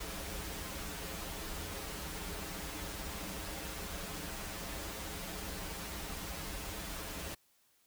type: noise with comb filter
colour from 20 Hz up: pink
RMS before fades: -42 dBFS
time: 0-7.35 s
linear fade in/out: 10 ms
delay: 8.2 ms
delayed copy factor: -0.85
effects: white hiss -71 dBFS RMS until 7.86 s